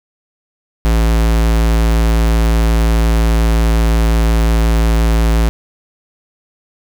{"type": "tone", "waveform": "square", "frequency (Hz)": 55.9, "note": "A1", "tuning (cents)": 28, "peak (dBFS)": -10, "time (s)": [0.85, 5.49], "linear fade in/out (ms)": 0, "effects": []}